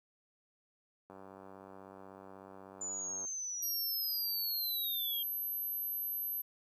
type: click train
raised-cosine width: 1 ms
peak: -37 dBFS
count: 208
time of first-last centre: 1.1-3.25 s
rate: 96.3 Hz
type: linear sweep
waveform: sine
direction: down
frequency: 7050 to 3188 Hz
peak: -37 dBFS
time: 2.81-5.23 s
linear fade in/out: 5 ms
type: tone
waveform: sine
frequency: 12410 Hz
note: G9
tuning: 19 cents flat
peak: -35 dBFS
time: 3.62-6.42 s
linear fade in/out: 10 ms
effects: high-pass 150 Hz 12 dB/octave + 12-bit